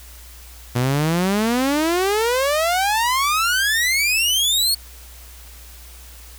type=exponential sweep; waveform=sawtooth; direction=up; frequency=118.7 to 4435 Hz; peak=-13 dBFS; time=0.75-4.75 s; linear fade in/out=10 ms; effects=added 60 Hz sine -40 dBFS peak until 6.38 s + white hiss -44 dBFS RMS until 6.38 s